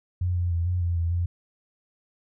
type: tone with pitch steps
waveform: sine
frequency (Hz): 89.5 / 87.9 / 84.8 / 89.9 / 86.3 / 84.2 / 87.1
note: F2 / F2 / E2 / F#2 / F2 / E2 / F2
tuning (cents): +43 / +12 / +50 / -49 / -20 / +37 / -4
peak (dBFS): -22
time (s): 0.21-1.26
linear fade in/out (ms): 5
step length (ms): 150
effects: none